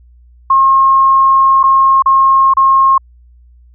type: tone with dropouts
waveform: sine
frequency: 1075 Hz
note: C6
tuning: 47 cents sharp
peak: -5 dBFS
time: 0.5-2.98 s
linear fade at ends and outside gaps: 5 ms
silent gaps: 1.631-1.637 / 2.023-2.059 / 2.538-2.569 s
effects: added 60 Hz sine -40 dBFS peak until 3.74 s